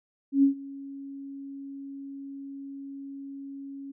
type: tone with ADSR envelope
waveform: sine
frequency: 276.1 Hz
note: C#4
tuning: 7 cents flat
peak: -15 dBFS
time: 0.32-3.92 s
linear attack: 110 ms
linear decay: 110 ms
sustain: -22 dB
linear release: 12 ms
effects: none